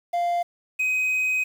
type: tone pair in turn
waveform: triangle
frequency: 696 / 2518 Hz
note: F5 / D#7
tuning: -6 / +20 cents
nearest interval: octave + minor seventh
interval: 2226 cents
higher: second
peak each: -19 dBFS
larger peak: neither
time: 0.13-0.43 / 0.79-1.44 s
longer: second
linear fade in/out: 10 ms
effects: 8-bit